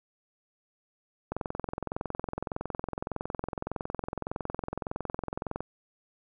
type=click train; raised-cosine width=1 ms; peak=-18 dBFS; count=94; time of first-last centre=1.32-5.606 s; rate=21.7 Hz; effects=none